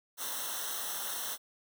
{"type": "noise with comb filter", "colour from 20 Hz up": "white", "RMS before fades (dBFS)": -37, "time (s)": [0.17, 1.38], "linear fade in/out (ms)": 50, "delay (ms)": 0.42, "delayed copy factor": -0.95, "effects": []}